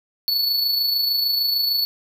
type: tone with amplitude modulation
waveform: square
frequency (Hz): 4435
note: C#8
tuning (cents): 0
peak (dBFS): -17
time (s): 0.28-1.85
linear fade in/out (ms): 0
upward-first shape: sine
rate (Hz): 26.6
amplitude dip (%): 40
effects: none